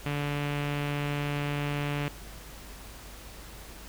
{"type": "tone with low-pass filter", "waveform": "sawtooth", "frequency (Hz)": 144.9, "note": "D3", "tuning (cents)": -23, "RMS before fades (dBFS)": -31, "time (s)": [0.06, 2.08], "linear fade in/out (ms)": 0, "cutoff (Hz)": 2700, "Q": 2.5, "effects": ["added 50 Hz sine -46 dBFS peak until 3.88 s", "pink hiss -47 dBFS RMS until 3.88 s"]}